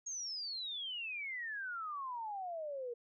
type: exponential sweep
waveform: sine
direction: down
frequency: 6645 to 466.2 Hz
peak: -39 dBFS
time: 0.06-2.94 s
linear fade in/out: 10 ms
effects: none